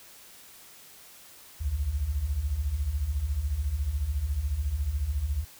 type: beating tone pair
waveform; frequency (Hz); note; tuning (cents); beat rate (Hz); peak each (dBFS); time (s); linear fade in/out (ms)
sine; 61 / 75; B1 / D2; -21 / +37; 14; -32 / -27; 1.6-5.45; 20
effects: white hiss -51 dBFS RMS until 5.59 s